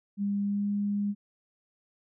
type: tone with pitch glide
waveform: sine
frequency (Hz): 201.5 to 203.7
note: G3 to G#3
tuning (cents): +48 to -33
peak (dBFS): -26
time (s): 0.17-1.15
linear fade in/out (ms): 50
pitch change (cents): +19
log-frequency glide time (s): 0.41-0.68
effects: none